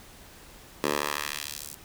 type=tone with high-pass filter sweep; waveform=10% pulse; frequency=73.2 Hz; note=D2; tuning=5 cents flat; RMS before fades=-32 dBFS; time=0.84-1.75 s; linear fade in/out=0 ms; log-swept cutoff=350 to 9400 Hz; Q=0.81; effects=pink hiss -50 dBFS RMS until 1.84 s